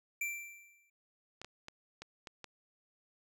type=tone with exponential decay; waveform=square; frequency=2349 Hz; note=D7; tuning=in tune; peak=-33 dBFS; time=0.21-0.9 s; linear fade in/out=5 ms; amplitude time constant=150 ms
type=clicks; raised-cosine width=0.2 ms; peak=-28 dBFS; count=6; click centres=1.416 / 1.446 / 1.684 / 2.02 / 2.272 / 2.443 s
effects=none